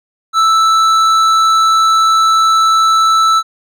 triangle tone with hard clipping, 1318.5 Hz, E6, in tune, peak -9 dBFS, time 0.33-3.43 s, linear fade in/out 50 ms, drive 13 dB, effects none

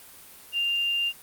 sine tone, 2794 Hz, F7, in tune, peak -23 dBFS, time 0.52-1.13 s, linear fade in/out 50 ms, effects white hiss -48 dBFS RMS until 1.22 s + Opus 32 kbps

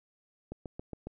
click train, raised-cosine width 2 ms, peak -26 dBFS, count 5, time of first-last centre 0.52-1.07 s, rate 7.27 Hz, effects none

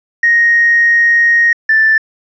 triangle tone pair in turn, 1869 / 1765.9 Hz, A#6 / A6, +4 / +6 cents, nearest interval minor second, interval 98 cents, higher first, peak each -3 dBFS, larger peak neither, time 0.23-1.53 / 1.69-1.98 s, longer first, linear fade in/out 5 ms, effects tanh soft clip ceiling -4 dBFS + resampled to 16000 Hz

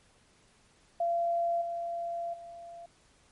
sine tone with level steps, 684 Hz, F5, 36 cents flat, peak -26 / -32 / -43 dBFS, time 1-2.86 s, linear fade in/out 5 ms, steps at 1.61 / 2.33 s, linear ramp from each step 10 ms, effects pink hiss -64 dBFS RMS until 3.31 s + MP3 48 kbps

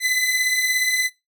sawtooth beating tone pair, 2000 / 2017 Hz, B6 / B6, +21 / +36 cents, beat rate 17 Hz, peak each -22 / -16 dBFS, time 0-1.1 s, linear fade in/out 50 ms, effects noise-tail reverb RT60 0.2 s tail -20 dB re dry

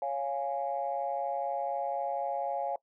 sine chord, Db major, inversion none, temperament equal, 554.4 / 698.5 / 830.6 Hz, Db5 / F5 / Ab5, 0 / 0 / 0 cents, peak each -34 dBFS, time 0.02-2.76 s, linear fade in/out 2 ms, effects noise-tail reverb RT60 0.1 s tail -21 dB re dry + tanh soft clip ceiling -21 dBFS

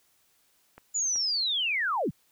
clicks, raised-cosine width 0.5 ms, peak -31 dBFS, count 2, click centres 0.78 / 1.159 s
sine linear sweep, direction down, 7040 to 82.41 Hz, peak -25 dBFS, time 0.94-2.11 s, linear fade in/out 20 ms
effects white hiss -67 dBFS RMS until 2.31 s

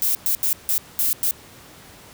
violet noise bursts at uneven times, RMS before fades -20 dBFS, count 6, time 0.02-0.15 / 0.26-0.35 / 0.43-0.53 / 0.69-0.78 / 0.99-1.13 / 1.23-1.31 s, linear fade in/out 0 ms, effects pink hiss -45 dBFS RMS until 2.13 s + high-pass 60 Hz 12 dB/octave

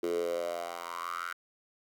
10% pulse tone with high-pass filter sweep, 85.9 Hz, F2, 28 cents flat, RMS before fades -35 dBFS, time 0.03-1.33 s, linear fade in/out 5 ms, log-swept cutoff 370 to 1500 Hz, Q 6.6, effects none

